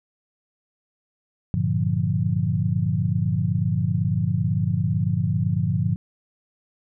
sine chord, G minor seventh, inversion none, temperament equal with one note detuned, 98.74 / 116.54 / 146.83 / 174.61 Hz, G2 / Bb2 / D3 / F3, +13 / 0 / 0 / 0 cents, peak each -25 dBFS, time 1.54-5.96 s, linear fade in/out 0 ms, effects none

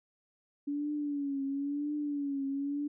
sine tone with vibrato, 285 Hz, C#4, 48 cents sharp, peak -31 dBFS, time 0.67-2.88 s, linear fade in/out 10 ms, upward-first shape triangle, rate 0.98 Hz, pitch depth 80 cents each way, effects none

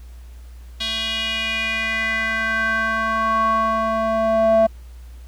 square tone with band-pass filter sweep, 222.4 Hz, A3, 19 cents sharp, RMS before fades -20 dBFS, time 0.8-4.67 s, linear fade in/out 10 ms, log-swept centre 3500 to 660 Hz, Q 4.6, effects added 60 Hz sine -36 dBFS peak until 5.27 s + pink hiss -54 dBFS RMS until 5.27 s

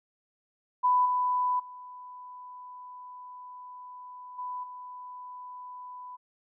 sine tone with level steps, 996 Hz, B5, 14 cents sharp, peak -20 / -24 / -42 / -33 / -40 dBFS, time 0.83-6.17 s, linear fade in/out 20 ms, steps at 1.05 / 1.59 / 4.38 / 4.63 s, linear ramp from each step 10 ms, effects none

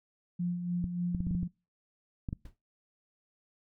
sine tone with tremolo, 175.9 Hz, F3, 13 cents sharp, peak -28 dBFS, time 0.39-1.48 s, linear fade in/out 10 ms, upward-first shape sine, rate 3.4 Hz, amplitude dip 50%
clicks, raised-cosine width 5 ms, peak -22 dBFS, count 9, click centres 0.842 / 1.148 / 1.205 / 1.269 / 1.31 / 1.35 / 1.43 / 2.288 / 2.329 s
brown noise with exponential decay, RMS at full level -41 dBFS, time 2.45-2.57 s, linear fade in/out 5 ms, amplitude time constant 24 ms
effects noise-tail reverb RT60 0.3 s tail -26 dB re dry

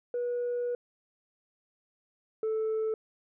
sine tone pair in turn, 485.3 / 438.9 Hz, B4 / A4, -30 / -4 cents, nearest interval major second, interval 174 cents, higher first, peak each -27 / -25 dBFS, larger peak second, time 0.14-0.75 / 2.43-2.94 s, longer first, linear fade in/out 2 ms, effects tanh soft clip ceiling -26 dBFS

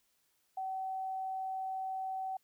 sine tone, 761 Hz, F#5, 48 cents sharp, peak -35 dBFS, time 0.57-2.37 s, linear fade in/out 5 ms, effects white hiss -75 dBFS RMS until 2.43 s

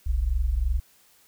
sine tone pair together, 40.08 / 63.1 Hz, E1 / B1, -48 / +38 cents, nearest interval minor sixth, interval 786 cents, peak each -25 / -23 dBFS, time 0.06-0.8 s, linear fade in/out 10 ms, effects white hiss -59 dBFS RMS until 1.27 s

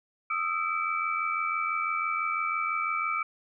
sine tone cluster, 1242 / 1328 / 2312 Hz, D#6 / E6 / D7, -3 / +12 / -28 cents, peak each -31 dBFS, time 0.3-3.23 s, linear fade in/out 5 ms, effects none

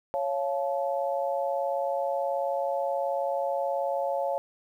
sine chord, Db augmented, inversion none, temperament just, 554.4 / 693 / 866.2 Hz, Db5 / F5 / A5, 0 / -14 / -27 cents, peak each -28 / -31 / -33 dBFS, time 0.14-4.38 s, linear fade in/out 0 ms, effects 10-bit

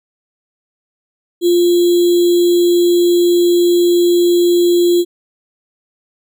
sine tone with sample-and-hold, 349.2 Hz, F4, in tune, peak -8 dBFS, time 1.41-5.05 s, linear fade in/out 50 ms, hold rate 3675 Hz, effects none

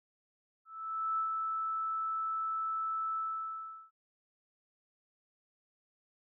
sine tone with ADSR envelope, 1314 Hz, E6, 6 cents flat, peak -29 dBFS, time 0.65-3.91 s, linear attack 530 ms, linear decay 98 ms, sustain -3 dB, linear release 740 ms, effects none

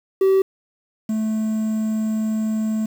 triangle tone pair in turn, 384.4 / 218.1 Hz, G4 / A3, -34 / -15 cents, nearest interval minor seventh, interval 981 cents, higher first, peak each -10 / -17 dBFS, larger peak first, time 0.21-0.42 / 1.09-2.86 s, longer second, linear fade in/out 5 ms, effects tanh soft clip ceiling -6 dBFS + 7-bit

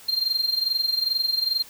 triangle tone with amplitude modulation, 4186 Hz, C8, in tune, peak -17 dBFS, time 0.08-1.63 s, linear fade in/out 10 ms, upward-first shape sine, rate 22.4 Hz, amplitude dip 75%, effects white hiss -47 dBFS RMS until 1.69 s

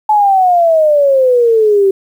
sine exponential sweep, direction down, 864 to 382.6 Hz, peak -6 dBFS, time 0.09-1.91 s, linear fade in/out 5 ms, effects 7-bit

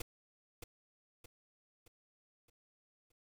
pink noise with echo, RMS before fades -40 dBFS, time 0-0.02 s, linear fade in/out 5 ms, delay 620 ms, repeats 5, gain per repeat -7 dB, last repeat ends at 3.12 s, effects none

